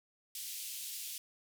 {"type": "band-pass noise", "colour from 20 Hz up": "white", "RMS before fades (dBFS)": -43, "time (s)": [0.35, 1.18], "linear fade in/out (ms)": 2, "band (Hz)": [2700, 16000], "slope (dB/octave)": 24, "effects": []}